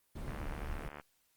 brown noise, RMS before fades -40 dBFS, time 0.15-0.89 s, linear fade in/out 10 ms
click train, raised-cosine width 0.5 ms, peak -30 dBFS, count 54, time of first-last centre 0.28-0.998 s, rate 73.8 Hz
effects white hiss -74 dBFS RMS until 1.36 s + Opus 32 kbps

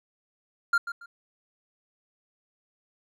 triangle tone with echo, 1396.9 Hz, F6, in tune, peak -17 dBFS, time 0.73-0.78 s, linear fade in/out 5 ms, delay 140 ms, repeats 2, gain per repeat -12 dB, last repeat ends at 1.06 s, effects none

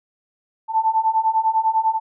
sine beating tone pair, 880 / 890 Hz, A5 / A5, 0 / +20 cents, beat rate 10 Hz, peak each -20 / -18 dBFS, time 0.68-2 s, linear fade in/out 50 ms, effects none

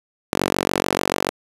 sawtooth tone with high-pass filter sweep, 46.93 Hz, F#1, 25 cents sharp, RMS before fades -22 dBFS, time 0.32-1.31 s, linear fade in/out 10 ms, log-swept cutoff 280 to 420 Hz, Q 1, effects resampled to 32000 Hz + 7-bit

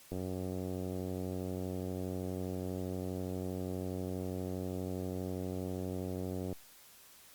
click train, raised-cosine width 2 ms, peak -26 dBFS, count 593, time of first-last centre 0.12-6.527 s, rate 92.4 Hz, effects white hiss -58 dBFS RMS until 7.34 s + Opus 48 kbps

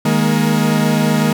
40% pulse chord, D# suspended fourth, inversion none, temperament equal with one note detuned, 155.56 / 207.7 / 235.9 Hz, D#3 / G#3 / A#3, 0 / 0 / +21 cents, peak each -16 dBFS, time 0.05-1.33 s, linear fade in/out 5 ms, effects none

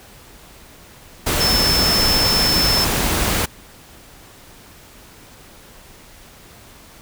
sine tone in noise, 5280 Hz, E8, 2 cents sharp, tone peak -16 dBFS, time 1.4-2.85 s, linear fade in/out 10 ms, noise pink, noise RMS -19 dBFS, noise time 1.26-3.46 s, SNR 0 dB, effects pink hiss -44 dBFS RMS until 7.01 s

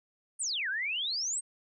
sine exponential two-way sweep, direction down then up, 9530 to 1480 to 8630 Hz, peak -30 dBFS, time 0.39-1.41 s, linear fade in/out 20 ms, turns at 0.69 s, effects none

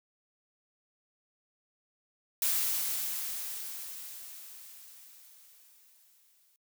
blue noise with exponential decay, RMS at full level -28 dBFS, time 2.42-6.56 s, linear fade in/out 1 ms, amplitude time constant 900 ms, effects noise-tail reverb RT60 0.1 s tail -26 dB re dry

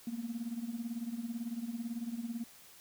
sine tone with tremolo, 233.1 Hz, A#3, in tune, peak -32 dBFS, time 0.07-2.44 s, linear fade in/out 2 ms, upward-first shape sine, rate 18 Hz, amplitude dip 80%, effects tanh soft clip ceiling -30 dBFS + white hiss -57 dBFS RMS until 2.8 s

